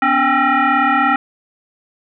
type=tone with frequency modulation; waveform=sine; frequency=286.4 Hz; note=D4; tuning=43 cents flat; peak=-11 dBFS; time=0.02-1.16 s; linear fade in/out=2 ms; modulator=536 Hz; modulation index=3.2; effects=none